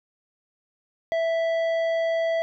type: tone with tanh clipping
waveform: sine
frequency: 659.3 Hz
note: E5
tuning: in tune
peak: -23 dBFS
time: 1.12-2.42 s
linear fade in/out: 0 ms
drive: 10 dB
effects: none